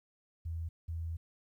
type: tone bursts at uneven times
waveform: sine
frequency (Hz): 82.41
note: E2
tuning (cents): 0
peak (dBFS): -35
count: 2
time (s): 0.45-0.69 / 0.88-1.17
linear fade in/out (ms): 10
effects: 12-bit